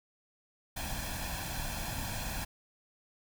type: noise with comb filter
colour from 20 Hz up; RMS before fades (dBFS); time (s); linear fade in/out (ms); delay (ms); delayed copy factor
pink; -37; 0.76-2.45; 10; 1.2; +0.75
effects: none